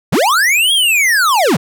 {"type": "linear two-way sweep", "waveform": "square", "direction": "up then down", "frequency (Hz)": [94.4, 3329, 112.3], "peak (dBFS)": -10, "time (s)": [0.12, 1.57], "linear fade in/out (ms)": 10, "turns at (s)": 0.73, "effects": []}